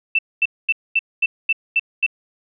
sine tone bursts, 2666 Hz, E7, 19 cents sharp, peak -13 dBFS, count 8, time 0.15-2.064 s, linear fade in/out 5 ms, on 38 ms, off 230 ms, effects none

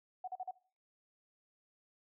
sine tone bursts, 740 Hz, F#5, in tune, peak -38 dBFS, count 4, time 0.24-0.511 s, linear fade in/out 5 ms, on 37 ms, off 41 ms, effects noise-tail reverb RT60 0.5 s tail -22 dB re dry

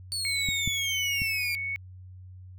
30% pulse exponential sweep, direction down, 4495 to 2349 Hz, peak -26 dBFS, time 0.12-1.55 s, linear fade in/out 0 ms
sine tone with tremolo, 2217 Hz, C#7, in tune, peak -28 dBFS, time 0.25-1.76 s, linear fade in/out 0 ms, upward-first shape sine, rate 1.4 Hz, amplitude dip 25%
clicks, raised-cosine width 5 ms, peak -20 / -18 / -22 dBFS, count 3, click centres 0.488 / 0.676 / 1.219 s
effects added 92 Hz sine -43 dBFS peak until 2.58 s

